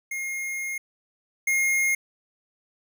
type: tone pair in turn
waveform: square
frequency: 2140 / 2140 Hz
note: C7 / C7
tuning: +38 / +38 cents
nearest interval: unison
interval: 0 cents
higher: neither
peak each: -29 / -21 dBFS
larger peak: second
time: 0.11-0.78 / 1.47-1.95 s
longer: first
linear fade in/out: 5 ms
effects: none